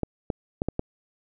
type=clicks; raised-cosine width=2 ms; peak=-12 dBFS; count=5; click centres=0.033 / 0.302 / 0.619 / 0.686 / 0.794 s; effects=none

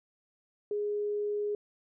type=tone; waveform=sine; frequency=414.7 Hz; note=G#4; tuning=3 cents flat; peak=-29 dBFS; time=0.71-1.55 s; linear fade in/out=2 ms; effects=none

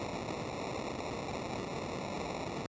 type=noise with sample-and-hold; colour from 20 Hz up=blue; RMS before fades=-38 dBFS; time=0-2.66 s; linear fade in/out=0 ms; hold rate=1575 Hz; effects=high-pass 80 Hz 12 dB/octave + resampled to 16000 Hz

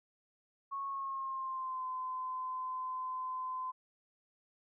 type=tone with pitch glide; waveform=sine; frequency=1100 to 1026.3 Hz; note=C#6 to C6; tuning=-14 to -34 cents; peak=-36 dBFS; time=0.71-3.72 s; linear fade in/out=20 ms; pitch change=-120 cents; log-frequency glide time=0.87-1.86 s; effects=none

